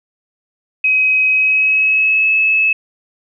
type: tone with pitch glide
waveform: sine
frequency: 2534 to 2593 Hz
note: D#7 to E7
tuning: +31 to -29 cents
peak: -10 dBFS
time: 0.84-2.73 s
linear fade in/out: 5 ms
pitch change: +40 cents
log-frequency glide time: 1.29-2.31 s
effects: none